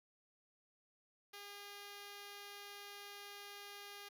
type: tone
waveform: 5% pulse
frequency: 405.8 Hz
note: G#4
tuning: 40 cents flat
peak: -39 dBFS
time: 1.33-4.09 s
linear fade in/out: 10 ms
effects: none